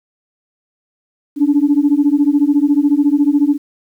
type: beating tone pair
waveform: sine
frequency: 282.2 / 296.2 Hz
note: C#4 / D4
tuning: +31 / +15 cents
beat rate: 14 Hz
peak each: -12 dBFS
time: 1.36-3.58 s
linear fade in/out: 50 ms
effects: tanh soft clip ceiling -3 dBFS + 8-bit